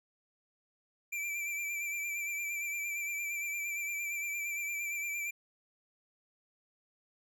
square tone with vibrato, 2346 Hz, D7, 2 cents flat, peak -35 dBFS, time 1.12-5.31 s, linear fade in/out 10 ms, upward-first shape sine, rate 8.7 Hz, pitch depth 35 cents each way, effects none

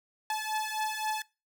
sawtooth beating tone pair, 862 / 865.8 Hz, A5 / A5, -36 / -28 cents, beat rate 3.8 Hz, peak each -30 / -30 dBFS, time 0.3-1.22 s, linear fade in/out 2 ms, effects noise-tail reverb RT60 0.3 s tail -23 dB re dry

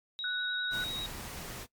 sine tone with vibrato, 3802 Hz, A#7, 33 cents sharp, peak -35 dBFS, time 0.19-1.06 s, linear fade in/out 0 ms, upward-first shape triangle, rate 10 Hz, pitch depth 15 cents each way
sine tone, 1480 Hz, F#6, in tune, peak -32 dBFS, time 0.24-0.84 s, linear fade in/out 2 ms
pink noise, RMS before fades -42 dBFS, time 0.7-1.67 s, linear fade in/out 50 ms
effects noise-tail reverb RT60 0.1 s tail -19 dB re dry + MP3 96 kbps

